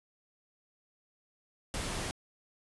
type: noise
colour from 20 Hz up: pink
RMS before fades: -36 dBFS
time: 1.74-2.11 s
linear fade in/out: 0 ms
effects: resampled to 24000 Hz